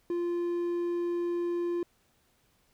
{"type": "tone", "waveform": "triangle", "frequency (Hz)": 347, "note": "F4", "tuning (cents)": -11, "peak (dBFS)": -26, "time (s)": [0.1, 1.83], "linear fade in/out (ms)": 2, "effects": ["pink hiss -69 dBFS RMS until 2.73 s"]}